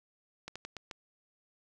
slowing click train, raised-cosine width 0.2 ms, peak -24 dBFS, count 5, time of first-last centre 0.48-0.912 s, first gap 76 ms, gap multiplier 1.24, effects none

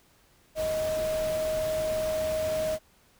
sine tone in noise, 627 Hz, D#5, 13 cents sharp, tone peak -26 dBFS, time 0.55-2.79 s, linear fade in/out 50 ms, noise pink, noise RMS -38 dBFS, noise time 0.55-2.79 s, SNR +9 dB, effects pink hiss -62 dBFS RMS until 3.19 s

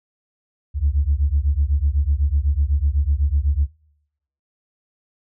sine beating tone pair, 68 / 76 Hz, C#2 / D#2, -33 / -40 cents, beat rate 8 Hz, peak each -18 dBFS, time 0.74-3.68 s, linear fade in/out 50 ms, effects noise-tail reverb RT60 0.8 s tail -24 dB re dry + tanh soft clip ceiling -9 dBFS

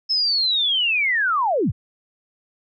sine linear sweep, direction down, 5260 to 52.6 Hz, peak -17 dBFS, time 0.09-1.72 s, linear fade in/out 20 ms, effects none

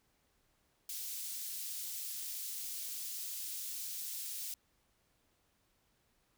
white high-pass noise, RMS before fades -42 dBFS, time 0.89-4.54 s, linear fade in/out 2 ms, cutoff 4200 Hz, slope 12 dB/octave, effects pink hiss -75 dBFS RMS until 6.37 s

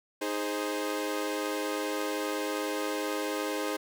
sawtooth chord, Ab major, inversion second, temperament equal with one note detuned, 311.1 / 413.6 / 523.3 Hz, Eb4 / Ab4 / C5, 0 / -7 / 0 cents, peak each -30 / -31 / -31 dBFS, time 0.21-3.77 s, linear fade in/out 10 ms, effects none

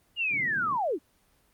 sine linear sweep, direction down, 2888 to 247.4 Hz, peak -25 dBFS, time 0.16-0.99 s, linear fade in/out 50 ms
white band-pass noise, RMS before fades -43 dBFS, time 0.29-0.79 s, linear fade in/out 50 ms, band 120 to 280 Hz, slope 24 dB/octave
effects pink hiss -66 dBFS RMS until 1.53 s + Opus 24 kbps

